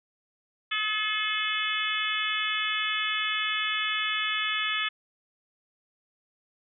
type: harmonic tone with a mistuned harmonic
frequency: 429.9 Hz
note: A4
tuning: 40 cents flat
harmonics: 3 / 4 / 5 / 6 / 7 / 8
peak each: -33 / -33 / -33 / -33 / -33 / -33 dBFS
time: 0.71-4.89 s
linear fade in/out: 10 ms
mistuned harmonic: 3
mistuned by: -16 cents
effects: none